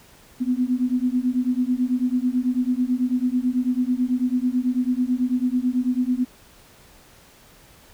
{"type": "beating tone pair", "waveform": "sine", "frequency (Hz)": [246.3, 255.4], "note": ["B3", "C4"], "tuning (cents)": [-5, -42], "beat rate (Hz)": 9.1, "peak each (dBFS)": -22, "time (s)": [0.4, 6.25], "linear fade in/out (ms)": 20, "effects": ["pink hiss -51 dBFS RMS until 7.93 s"]}